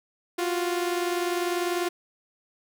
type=tone pair together; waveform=sawtooth; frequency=349.2 / 369.3 Hz; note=F4 / F#4; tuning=0 / -3 cents; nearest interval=minor second; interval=97 cents; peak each=-22 / -28 dBFS; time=0.38-1.89 s; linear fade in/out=10 ms; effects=none